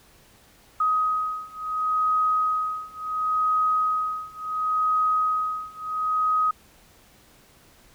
sine beating tone pair, 1258 / 1258.71 Hz, D#6 / D#6, +19 / +20 cents, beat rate 0.71 Hz, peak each -25 / -24 dBFS, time 0.8-6.51 s, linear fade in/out 5 ms, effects pink hiss -55 dBFS RMS until 7.94 s

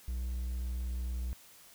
triangle tone with vibrato, 61.5 Hz, B1, 7 cents flat, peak -31 dBFS, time 0.08-1.33 s, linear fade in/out 0 ms, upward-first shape sine, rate 18 Hz, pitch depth 9 cents each way, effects white hiss -57 dBFS RMS until 1.74 s

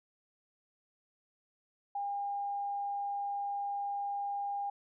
sine tone, 806 Hz, G5, 48 cents sharp, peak -33 dBFS, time 1.95-4.7 s, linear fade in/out 5 ms, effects none

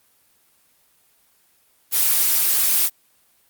blue noise, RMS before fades -17 dBFS, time 1.91-2.9 s, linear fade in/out 50 ms, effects white hiss -60 dBFS RMS until 3.49 s + Opus 24 kbps

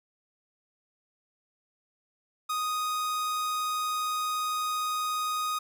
45% pulse tone, 1244.5 Hz, D#6, in tune, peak -28 dBFS, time 2.49-5.59 s, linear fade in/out 10 ms, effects none

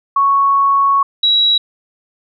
sine tone pair in turn, 1108.7 / 3881 Hz, C#6 / B7, 0 / -31 cents, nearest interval octave + minor seventh, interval 2169 cents, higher second, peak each -9 dBFS, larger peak neither, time 0.16-1.03 / 1.23-1.58 s, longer first, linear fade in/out 5 ms, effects none

